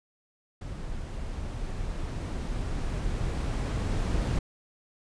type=noise with level ramp; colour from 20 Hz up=brown; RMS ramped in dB=-37 to -26 dBFS; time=0.61-4.39 s; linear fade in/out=5 ms; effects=resampled to 22050 Hz